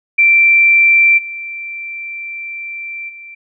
sine tone with level steps, 2349 Hz, D7, in tune, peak -6 / -23 / -31 dBFS, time 0.18-3.35 s, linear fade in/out 10 ms, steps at 1.17 / 3.08 s, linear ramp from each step 20 ms, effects none

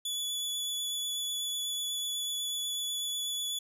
sawtooth tone with vibrato, 3429 Hz, A7, 45 cents flat, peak -29 dBFS, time 0.05-3.59 s, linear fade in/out 5 ms, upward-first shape triangle, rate 8.1 Hz, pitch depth 14 cents each way, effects resampled to 32000 Hz

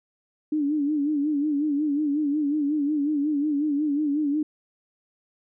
sine tone with vibrato, 294.2 Hz, D4, 3 cents sharp, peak -21 dBFS, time 0.52-4.43 s, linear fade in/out 5 ms, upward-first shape sine, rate 5.5 Hz, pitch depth 84 cents each way, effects none

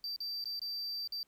triangle tone with dropouts, 4669 Hz, D8, 11 cents flat, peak -35 dBFS, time 0.04-1.23 s, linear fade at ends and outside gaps 1 ms, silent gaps 0.162-0.204 / 0.441-0.456 / 0.594-0.617 / 1.075-1.122 s, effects pink hiss -74 dBFS RMS until 1.27 s

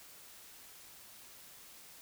silence, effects white hiss -55 dBFS RMS until 2.01 s

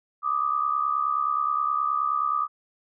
sine tone pair together, 1178.5 / 1248 Hz, D6 / D#6, +6 / +5 cents, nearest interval minor second, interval 99 cents, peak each -25 dBFS, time 0.22-2.48 s, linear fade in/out 50 ms, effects none

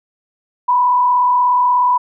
sine tone with frequency modulation, 987.8 Hz, B5, in tune, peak -10 dBFS, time 0.68-1.98 s, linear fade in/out 10 ms, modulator 36.7 Hz, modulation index 0.53, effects none

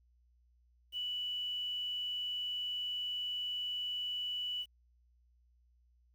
sine tone with quantisation, 2960 Hz, F#7, in tune, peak -35 dBFS, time 0.92-4.66 s, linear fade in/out 50 ms, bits 10, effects added 60 Hz sine -66 dBFS peak until 6.14 s

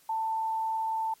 sine tone, 889 Hz, A5, 18 cents sharp, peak -27 dBFS, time 0.09-1.14 s, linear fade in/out 5 ms, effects white hiss -61 dBFS RMS until 1.2 s + MP3 64 kbps

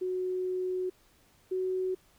sine tone pair in turn, 368.3 / 372.4 Hz, F#4 / F#4, -8 / +11 cents, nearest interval unison, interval 19 cents, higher second, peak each -29 / -28 dBFS, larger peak second, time 0.01-0.9 / 1.51-1.95 s, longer first, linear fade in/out 10 ms, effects pink hiss -64 dBFS RMS until 2.18 s

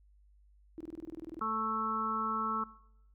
sine tone bursts, 323.8 Hz, E4, 31 cents flat, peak -39 dBFS, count 13, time 0.78-1.393 s, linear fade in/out 0 ms, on 25 ms, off 24 ms
harmonic tone, 220 Hz, A3, in tune, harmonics 1 / 2 / 4 / 5 / 6, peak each -41 / -45 / -45 / -35 / -34 dBFS, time 1.41-2.64 s, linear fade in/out 5 ms
effects noise-tail reverb RT60 0.8 s tail -20 dB re dry + added 50 Hz sine -60 dBFS peak until 3.14 s

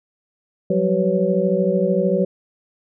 sine tone cluster, 179.7 / 192.9 / 380.5 / 499.5 / 558 Hz, F3 / G3 / F#4 / B4 / C#5, +50 / -28 / +48 / +20 / +11 cents, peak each -22 dBFS, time 0.7-2.25 s, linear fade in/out 5 ms, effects none

